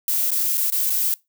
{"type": "noise with dropouts", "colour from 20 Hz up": "violet", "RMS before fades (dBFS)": -21, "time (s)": [0.08, 1.14], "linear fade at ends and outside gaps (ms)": 1, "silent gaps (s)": [[0.306, 0.316], [0.573, 0.578], [0.701, 0.722], [0.899, 0.903]], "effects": ["noise-tail reverb RT60 0.2 s tail -22 dB re dry"]}